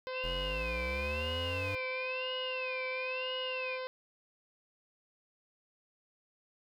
harmonic tone, 514 Hz, C5, 31 cents flat, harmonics 1 / 2 / 3 / 4 / 5 / 6 / 7 / 8 / 9 / 10, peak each -38 / -44 / -48 / -50 / -52 / -54 / -55 / -56 / -57 / -58 dBFS, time 0.07-3.87 s, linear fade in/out 0 ms
sine tone with vibrato, 2596 Hz, E7, 27 cents flat, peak -37 dBFS, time 0.12-3.79 s, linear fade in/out 50 ms, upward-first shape sine, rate 1 Hz, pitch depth 190 cents each way
square linear sweep, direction up, 41.2 to 98.5 Hz, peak -38 dBFS, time 0.24-1.75 s, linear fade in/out 0 ms
effects none

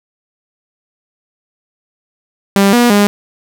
sawtooth tone with pitch steps, 197.9 / 240.9 / 204.3 Hz, G3 / B3 / G#3, +17 / -43 / -28 cents, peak -3 dBFS, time 2.56-3.07 s, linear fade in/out 0 ms, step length 170 ms, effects none

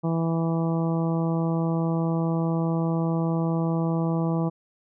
harmonic tone, 164.81 Hz, E3, in tune, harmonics 1 / 2 / 3 / 4 / 5 / 6 / 7, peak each -23 / -29 / -33 / -35 / -37 / -39 / -40 dBFS, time 0.03-4.5 s, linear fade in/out 20 ms, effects none

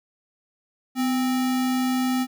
sine tone with sample-and-hold, 253.6 Hz, B3, 46 cents sharp, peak -20 dBFS, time 0.95-2.27 s, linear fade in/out 50 ms, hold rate 1050 Hz, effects none

